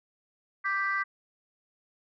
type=chord; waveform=sine; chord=G major; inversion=second; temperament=equal; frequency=1174.7 / 1568 / 1975.5 Hz; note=D6 / G6 / B6; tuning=0 / 0 / 0 cents; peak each=-30 dBFS; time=0.64-1.04 s; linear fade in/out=20 ms; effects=tanh soft clip ceiling -19 dBFS